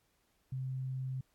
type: tone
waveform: sine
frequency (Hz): 130.81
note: C3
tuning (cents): 0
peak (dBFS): -35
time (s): 0.52-1.21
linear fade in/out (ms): 5
effects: pink hiss -75 dBFS RMS until 1.34 s + AAC 64 kbps